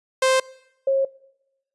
sawtooth / sine tone pair in turn, 523 / 540.8 Hz, C5 / C#5, -1 / -43 cents, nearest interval minor second, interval 58 cents, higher second, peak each -12 / -16 dBFS, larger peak first, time 0.22-0.4 / 0.87-1.05 s, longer neither, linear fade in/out 5 ms, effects noise-tail reverb RT60 0.9 s tail -23 dB re dry + resampled to 24000 Hz

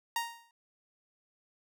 sawtooth tone with exponential decay, 932.3 Hz, A#5, in tune, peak -24 dBFS, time 0.16-0.51 s, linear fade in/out 2 ms, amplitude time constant 74 ms, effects none

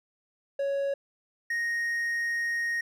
triangle tone pair in turn, 556 / 1866.3 Hz, C#5 / A#6, +5 / +2 cents, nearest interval octave + major sixth, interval 2097 cents, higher second, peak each -24 / -25 dBFS, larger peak first, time 0.59-0.94 / 1.5-2.81 s, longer second, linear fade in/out 5 ms, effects none

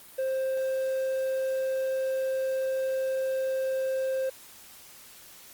triangle tone, 527 Hz, C5, 12 cents sharp, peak -24 dBFS, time 0.18-4.3 s, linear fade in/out 10 ms, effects white hiss -50 dBFS RMS until 5.53 s + Opus 32 kbps

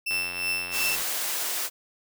35% pulse tone with tremolo, 2671 Hz, E7, 22 cents sharp, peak -22 dBFS, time 0.06-0.96 s, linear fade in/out 10 ms, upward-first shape triangle, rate 2.8 Hz, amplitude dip 75%
click train, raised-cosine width 0.3 ms, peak -21 dBFS, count 82, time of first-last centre 0.11-1.019 s, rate 89.1 Hz
white high-pass noise, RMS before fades -29 dBFS, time 0.71-1.7 s, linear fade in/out 50 ms, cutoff 400 Hz, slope 12 dB/octave
effects none

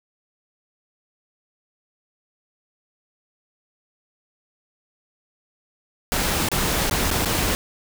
pink noise with dropouts, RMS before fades -22 dBFS, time 6.12-7.55 s, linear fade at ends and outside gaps 0 ms, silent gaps 6.487-6.516 / 6.897-6.911 / 7.105-7.113 / 7.249-7.257 s, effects none

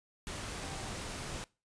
sine tone in noise, 780 Hz, G5, 9 cents flat, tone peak -50 dBFS, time 0.63-0.89 s, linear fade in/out 0 ms, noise pink, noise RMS -41 dBFS, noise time 0.27-1.44 s, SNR -12 dB, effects noise-tail reverb RT60 0.3 s tail -22 dB re dry + resampled to 22050 Hz

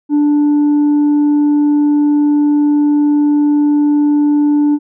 sine tone with tanh clipping, 293.7 Hz, D4, in tune, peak -9 dBFS, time 0.09-4.79 s, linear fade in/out 50 ms, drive 2 dB, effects none

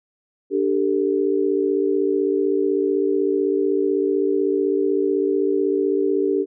sine chord, D suspended fourth, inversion none, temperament equal with one note detuned, 293.7 / 392 / 447.9 Hz, D4 / G4 / A4, 0 / 0 / +31 cents, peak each -23 / -19 / -24 dBFS, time 0.5-6.46 s, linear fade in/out 50 ms, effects none

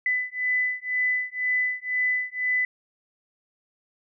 sine beating tone pair, 2000 / 2002 Hz, B6 / B6, +21 / +23 cents, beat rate 2 Hz, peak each -26 dBFS, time 0.06-2.65 s, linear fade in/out 2 ms, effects none

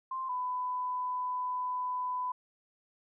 sine tone pair in turn, 1046.5 / 1000.1 Hz, C6 / B5, 0 / +21 cents, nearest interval minor second, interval 79 cents, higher first, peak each -33 / -31 dBFS, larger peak second, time 0.11-0.29 / 0.29-2.32 s, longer second, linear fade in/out 5 ms, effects none

